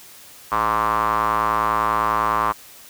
square tone with band-pass filter, 55 Hz, A1, in tune, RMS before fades -20 dBFS, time 0.51-2.53 s, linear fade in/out 20 ms, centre 1100 Hz, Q 6.3, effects white hiss -44 dBFS RMS until 2.89 s

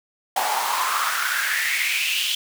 pink noise with high-pass filter sweep, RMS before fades -23 dBFS, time 0.36-2.35 s, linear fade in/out 5 ms, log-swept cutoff 750 to 3200 Hz, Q 5.4, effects none

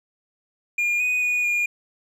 triangle tone with pitch steps, 2417 / 2486 / 2461 / 2425 Hz, D7 / D#7 / D#7 / D#7, +49 / -2 / -20 / -45 cents, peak -18 dBFS, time 0.78-1.66 s, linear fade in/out 5 ms, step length 220 ms, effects none

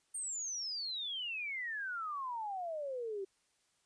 sine exponential sweep, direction down, 8910 to 377.5 Hz, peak -37 dBFS, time 0.14-3.25 s, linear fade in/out 10 ms, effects white hiss -75 dBFS RMS until 3.85 s + resampled to 22050 Hz

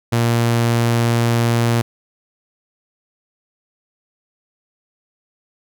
sawtooth tone, 117.4 Hz, A#2, 13 cents sharp, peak -10 dBFS, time 0.12-1.82 s, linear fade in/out 10 ms, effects none

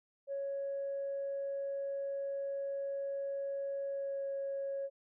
sine tone with pitch glide, 554.4 to 550.9 Hz, C#5 to C#5, 0 to -11 cents, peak -34 dBFS, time 0.27-4.9 s, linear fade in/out 50 ms, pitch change -11 cents, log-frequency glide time 3.89-4.25 s, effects tanh soft clip ceiling -31 dBFS

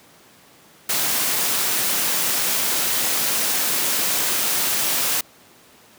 white noise, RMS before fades -21 dBFS, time 0.89-5.21 s, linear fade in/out 5 ms, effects pink hiss -50 dBFS RMS until 5.98 s + high-pass 150 Hz 12 dB/octave

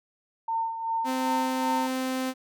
sine tone with tremolo, 907 Hz, A#5, 48 cents flat, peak -24 dBFS, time 0.48-1.87 s, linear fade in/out 5 ms, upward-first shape sine, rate 2.6 Hz, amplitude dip 60%
sawtooth tone, 259.4 Hz, C4, 15 cents flat, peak -23 dBFS, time 1.04-2.34 s, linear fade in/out 50 ms
effects none

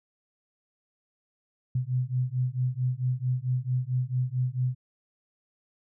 sine beating tone pair, 124.5 / 129 Hz, B2 / C3, +14 / -24 cents, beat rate 4.5 Hz, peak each -28 dBFS, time 1.75-4.75 s, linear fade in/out 5 ms, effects none

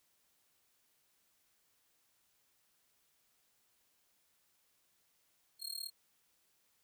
sawtooth tone with amplitude modulation, 4250 Hz, C8, 26 cents sharp, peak -34 dBFS, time 5.59-5.91 s, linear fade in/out 50 ms, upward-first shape sine, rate 37.3 Hz, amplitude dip 95%, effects white hiss -75 dBFS RMS until 6.83 s

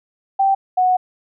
sine tone pair in turn, 780 / 736.2 Hz, G5 / F#5, -9 / -9 cents, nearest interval minor second, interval 100 cents, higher first, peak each -12 dBFS, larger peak neither, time 0.39-0.55 / 0.77-0.97 s, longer second, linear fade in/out 10 ms, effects none

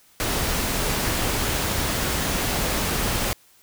pink noise, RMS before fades -24 dBFS, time 0.2-3.33 s, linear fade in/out 0 ms, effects white hiss -56 dBFS RMS until 3.62 s

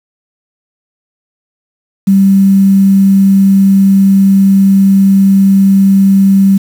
sine tone with quantisation, 195 Hz, G3, 9 cents flat, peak -3 dBFS, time 2.07-6.58 s, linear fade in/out 10 ms, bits 5, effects none

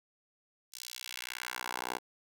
10% pulse tone with high-pass filter sweep, 61.74 Hz, B1, in tune, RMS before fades -41 dBFS, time 0.72-1.99 s, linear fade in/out 20 ms, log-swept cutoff 5500 to 600 Hz, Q 1.3, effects 10-bit

